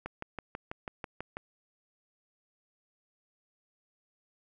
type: click train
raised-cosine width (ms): 0.5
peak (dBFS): -22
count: 9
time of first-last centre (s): 0.06-1.369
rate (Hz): 6.11
effects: none